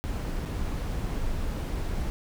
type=noise with dropouts; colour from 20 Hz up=brown; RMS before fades=-30 dBFS; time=0.04-2.1 s; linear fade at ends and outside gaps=0 ms; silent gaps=0.452-0.457 s; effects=none